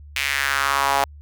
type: tone with high-pass filter sweep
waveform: sawtooth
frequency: 138.59 Hz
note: C#3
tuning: in tune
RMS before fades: -21 dBFS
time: 0.16-1.04 s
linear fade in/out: 0 ms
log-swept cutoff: 2400 to 770 Hz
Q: 2.9
effects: added 73 Hz sine -39 dBFS peak until 1.21 s